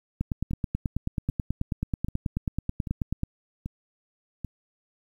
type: two click trains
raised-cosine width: 5 ms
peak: -14 / -20 dBFS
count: 29 / 6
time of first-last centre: 0.21-3.234 / 0.51-4.447 s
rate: 9.26 / 1.27 Hz
effects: 9-bit